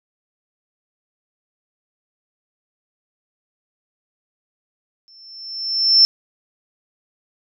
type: tone with exponential growth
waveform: sine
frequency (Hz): 5350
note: E8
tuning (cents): +25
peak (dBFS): -6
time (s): 5.08-6.05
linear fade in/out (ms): 0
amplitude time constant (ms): 210
effects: none

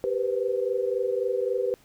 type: tone cluster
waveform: sine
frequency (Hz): 392 / 484.3 / 508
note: G4 / B4 / B4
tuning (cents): 0 / -34 / +49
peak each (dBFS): -28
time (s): 0.04-1.74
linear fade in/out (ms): 0
effects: pink hiss -59 dBFS RMS until 1.84 s

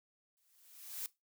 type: noise with exponential growth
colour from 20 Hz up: blue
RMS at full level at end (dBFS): -39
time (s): 0.37-1.06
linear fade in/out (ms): 0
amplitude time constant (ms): 150
effects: noise-tail reverb RT60 0.2 s tail -19 dB re dry

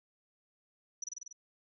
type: tone with echo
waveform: sine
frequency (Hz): 5910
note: F#8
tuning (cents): -3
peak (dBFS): -34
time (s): 1.02-1.04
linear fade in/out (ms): 5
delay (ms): 48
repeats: 6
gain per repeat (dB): -2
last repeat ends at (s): 1.328
effects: tanh soft clip ceiling -30 dBFS

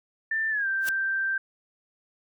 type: tone with pitch glide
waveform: sine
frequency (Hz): 1781 to 1568.5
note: A6 to G6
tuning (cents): +21 to +1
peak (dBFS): -24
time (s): 0.31-1.38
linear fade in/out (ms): 5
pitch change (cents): -220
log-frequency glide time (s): 0.5-0.67
type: noise with exponential growth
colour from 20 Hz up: white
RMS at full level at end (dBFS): -28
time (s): 0.8-0.89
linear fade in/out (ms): 2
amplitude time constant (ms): 18
effects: none

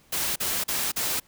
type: noise bursts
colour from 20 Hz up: white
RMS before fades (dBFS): -27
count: 4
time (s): 0.12-1.2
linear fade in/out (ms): 10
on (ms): 240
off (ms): 40
effects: pink hiss -59 dBFS RMS until 1.27 s

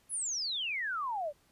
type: exponential sweep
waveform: sine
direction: down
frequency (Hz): 10980 to 554.4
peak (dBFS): -32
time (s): 0.09-1.33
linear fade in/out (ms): 50
effects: pink hiss -68 dBFS RMS until 1.51 s + resampled to 32000 Hz

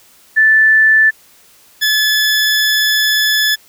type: tone pair in turn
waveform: sine / 20% pulse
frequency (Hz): 1757 / 1722.8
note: A6 / A6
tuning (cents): -3 / -37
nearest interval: unison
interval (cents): 34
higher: first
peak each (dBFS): -6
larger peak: neither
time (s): 0.36-1.11 / 1.81-3.56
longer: second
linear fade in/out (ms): 20
effects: white hiss -47 dBFS RMS until 3.68 s

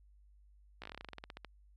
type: slowing click train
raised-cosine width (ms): 0.3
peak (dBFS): -29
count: 17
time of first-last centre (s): 0.82-1.447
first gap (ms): 16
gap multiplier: 1.11
effects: added 50 Hz sine -60 dBFS peak until 1.76 s

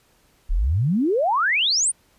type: exponential sweep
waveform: sine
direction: up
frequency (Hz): 32.7 to 9810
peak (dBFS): -17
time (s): 0.49-1.92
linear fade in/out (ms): 20
effects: pink hiss -60 dBFS RMS until 2.18 s + resampled to 32000 Hz

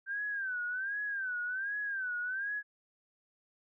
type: tone with vibrato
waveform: sine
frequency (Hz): 1560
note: G6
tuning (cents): -9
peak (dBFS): -33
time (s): 0.06-2.63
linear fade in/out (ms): 50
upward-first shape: sine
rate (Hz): 1.3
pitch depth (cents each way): 130
effects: none

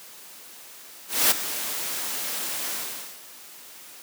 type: noise with ADSR envelope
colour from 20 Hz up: white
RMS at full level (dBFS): -17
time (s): 1.08-3.21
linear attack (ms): 230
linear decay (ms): 14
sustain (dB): -13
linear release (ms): 490
effects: white hiss -45 dBFS RMS until 4.02 s + high-pass 200 Hz 12 dB/octave

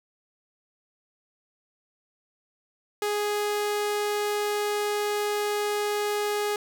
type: tone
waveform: sawtooth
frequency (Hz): 415.3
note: G#4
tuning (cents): 0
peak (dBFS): -21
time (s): 3.02-6.56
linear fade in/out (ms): 2
effects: none

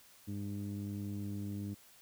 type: tone with low-pass filter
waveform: sawtooth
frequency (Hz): 101.1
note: G#2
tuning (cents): -46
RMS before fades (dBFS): -40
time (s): 0.27-1.75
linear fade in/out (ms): 20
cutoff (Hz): 260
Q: 3.5
effects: white hiss -61 dBFS RMS until 2.01 s

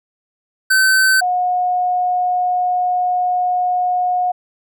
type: tone pair in turn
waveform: square / sine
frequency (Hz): 1534 / 724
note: G6 / F#5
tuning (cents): -38 / -38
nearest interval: octave + minor second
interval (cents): 1300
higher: first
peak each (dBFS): -11 / -14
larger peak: first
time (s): 0.7-1.21 / 1.21-4.32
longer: second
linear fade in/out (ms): 10
effects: none

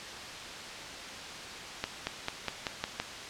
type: accelerating click train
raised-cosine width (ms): 0.2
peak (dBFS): -13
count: 7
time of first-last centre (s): 1.84-3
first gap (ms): 230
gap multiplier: 0.93
effects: white hiss -41 dBFS RMS until 3.29 s + low-pass 5000 Hz 12 dB/octave

